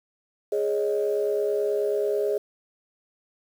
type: chord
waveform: sine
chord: Ab suspended fourth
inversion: none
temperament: just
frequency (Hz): 415.3 / 553.7 / 623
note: Ab4 / Db5 / Eb5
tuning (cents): 0 / -2 / +2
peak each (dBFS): -23 / -29 / -29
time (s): 0.52-2.38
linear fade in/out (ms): 5
effects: tanh soft clip ceiling -13 dBFS + 8-bit